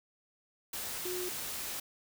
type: tone in noise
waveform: sine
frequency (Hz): 361.6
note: F#4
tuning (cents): -40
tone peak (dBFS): -36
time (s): 1.05-1.29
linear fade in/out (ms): 5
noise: white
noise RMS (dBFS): -39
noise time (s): 0.73-1.8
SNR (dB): 0
effects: none